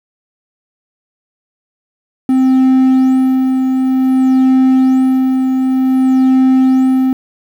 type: tone with tremolo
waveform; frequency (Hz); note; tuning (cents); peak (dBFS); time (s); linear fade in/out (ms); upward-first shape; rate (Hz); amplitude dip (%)
triangle; 260.7; C4; -6; -4; 2.29-7.13; 2; sine; 0.54; 40
effects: 7-bit